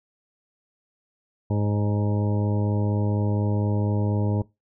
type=harmonic tone with a mistuned harmonic; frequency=104.2 Hz; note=G#2; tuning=6 cents sharp; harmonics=1 / 2 / 3 / 4 / 5 / 6 / 8 / 9; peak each=-22 / -28 / -32 / -34 / -36 / -38 / -40 / -41 dBFS; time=1.5-4.42 s; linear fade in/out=5 ms; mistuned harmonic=6; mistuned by=-25 cents; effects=noise-tail reverb RT60 0.2 s tail -19 dB re dry